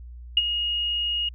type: tone with ADSR envelope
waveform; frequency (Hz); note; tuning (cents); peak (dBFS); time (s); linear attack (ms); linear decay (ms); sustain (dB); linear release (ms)
sine; 2869; F7; +46; -13; 0.37-1.29; 3; 34; -10; 5
effects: added 60 Hz sine -38 dBFS peak until 1.34 s